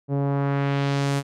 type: tone with low-pass filter sweep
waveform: sawtooth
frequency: 140 Hz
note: C#3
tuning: 18 cents sharp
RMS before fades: -23 dBFS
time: 0.08-1.23 s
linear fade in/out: 50 ms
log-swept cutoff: 510 to 11000 Hz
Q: 0.99
effects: none